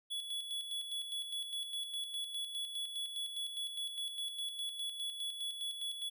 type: tone with tremolo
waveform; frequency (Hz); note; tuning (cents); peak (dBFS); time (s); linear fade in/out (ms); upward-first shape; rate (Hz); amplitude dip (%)
square; 3393; G#7; +36; -37; 0.1-6.1; 20; square; 4.9; 50
effects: none